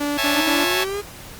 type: tone bursts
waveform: sawtooth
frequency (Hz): 290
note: D4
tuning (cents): -22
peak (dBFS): -17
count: 3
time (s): 0-0.648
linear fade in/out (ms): 10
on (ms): 180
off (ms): 54
type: chord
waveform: 10% pulse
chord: A major seventh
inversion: first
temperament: just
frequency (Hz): 550 / 660 / 825 / 880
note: C#5 / E5 / G#5 / A5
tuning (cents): -14 / +2 / -12 / 0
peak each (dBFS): -18 / -18 / -19 / -17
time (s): 0.17-0.85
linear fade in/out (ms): 20
type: exponential sweep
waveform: 45% pulse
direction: up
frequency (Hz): 300 to 415.3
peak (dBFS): -24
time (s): 0.34-1.02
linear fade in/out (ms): 20
effects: pink hiss -39 dBFS RMS until 1.39 s + Opus 48 kbps